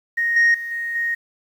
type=tone with level steps; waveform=sine; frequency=1864.7 Hz; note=A#6; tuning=in tune; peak=-17 / -10 / -26 / -23 / -19 dBFS; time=0.17-1.15 s; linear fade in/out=10 ms; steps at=0.36 / 0.54 / 0.71 / 0.95 s; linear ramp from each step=5 ms; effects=tanh soft clip ceiling -10 dBFS + 8-bit